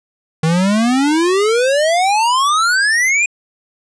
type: exponential sweep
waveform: square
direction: up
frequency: 155.7 to 2489 Hz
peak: -12 dBFS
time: 0.43-3.26 s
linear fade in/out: 5 ms
effects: resampled to 22050 Hz